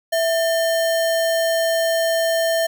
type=tone with sample-and-hold; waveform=sine; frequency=659 Hz; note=E5; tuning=1 cent flat; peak=-16 dBFS; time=0.12-2.67 s; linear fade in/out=10 ms; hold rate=2450 Hz; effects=none